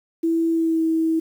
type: tone with pitch glide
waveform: sine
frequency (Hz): 329.6 to 323.4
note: E4 to E4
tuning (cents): 0 to -33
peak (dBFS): -17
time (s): 0.23-1.2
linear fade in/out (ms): 10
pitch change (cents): -33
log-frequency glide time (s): 0.51-0.82
effects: 8-bit